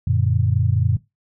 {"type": "chord", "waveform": "sine", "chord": "Gb augmented", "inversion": "none", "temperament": "equal", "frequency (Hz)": [92.5, 116.54, 146.83], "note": ["Gb2", "Bb2", "D3"], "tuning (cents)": [0, 0, 0], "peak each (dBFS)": [-19, -19, -23], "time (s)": [0.07, 0.97], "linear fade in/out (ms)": 5, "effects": ["noise-tail reverb RT60 0.2 s tail -18 dB re dry"]}